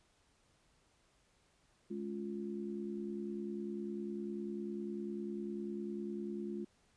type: harmonic tone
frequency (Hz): 70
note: C#2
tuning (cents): +18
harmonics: 3 / 4 / 5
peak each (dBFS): -41 / -49 / -42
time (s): 1.9-6.65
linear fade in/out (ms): 10
effects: pink hiss -72 dBFS RMS until 6.96 s + resampled to 22050 Hz